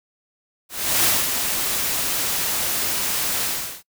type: noise with ADSR envelope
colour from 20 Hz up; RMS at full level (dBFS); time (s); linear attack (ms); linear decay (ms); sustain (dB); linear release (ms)
white; -17; 0.69-3.83; 350; 230; -6; 380
effects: noise-tail reverb RT60 0.1 s tail -25 dB re dry